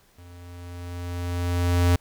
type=tone with level ramp; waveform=square; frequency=87.8 Hz; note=F2; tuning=10 cents sharp; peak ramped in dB=-45 to -16 dBFS; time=0.18-1.96 s; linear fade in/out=5 ms; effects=pink hiss -60 dBFS RMS until 2 s